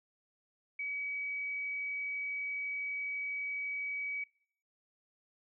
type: tone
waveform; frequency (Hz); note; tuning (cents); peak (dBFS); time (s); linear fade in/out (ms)
sine; 2273; C#7; +43; -35; 0.79-4.24; 5
effects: noise-tail reverb RT60 0.6 s tail -22 dB re dry